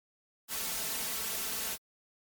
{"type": "noise with comb filter", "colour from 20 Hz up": "white", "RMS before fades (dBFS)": -35, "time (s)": [0.48, 1.78], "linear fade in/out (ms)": 50, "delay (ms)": 4.5, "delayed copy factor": 0.6, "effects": ["MP3 96 kbps"]}